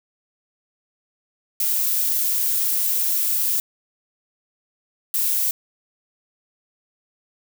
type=noise bursts at uneven times; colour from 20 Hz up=violet; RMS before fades=-21 dBFS; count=2; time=1.6-3.6 / 5.14-5.51 s; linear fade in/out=2 ms; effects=none